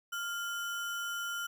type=tone with sample-and-hold; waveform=sine; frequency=1396.9 Hz; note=F6; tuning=in tune; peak=-34 dBFS; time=0.12-1.47 s; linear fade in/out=10 ms; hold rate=4410 Hz; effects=none